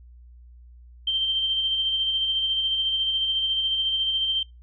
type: tone with tremolo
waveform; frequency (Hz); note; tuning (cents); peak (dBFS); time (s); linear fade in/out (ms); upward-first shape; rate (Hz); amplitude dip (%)
sine; 3136; G7; 0; -20; 1.07-4.43; 5; sine; 14; 35
effects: noise-tail reverb RT60 0.2 s tail -23 dB re dry + added 60 Hz sine -45 dBFS peak until 4.62 s